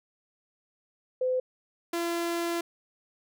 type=tone pair in turn; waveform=sine / sawtooth; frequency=510 / 340.4 Hz; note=C5 / F4; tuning=-44 / -44 cents; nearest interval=perfect fifth; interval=700 cents; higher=first; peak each=-24 dBFS; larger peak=neither; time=1.21-1.4 / 1.93-2.61 s; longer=second; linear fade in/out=5 ms; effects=none